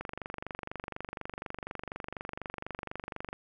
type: click train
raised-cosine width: 0.5 ms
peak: -22 dBFS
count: 81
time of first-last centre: 0.01-3.33 s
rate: 24.1 Hz
effects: none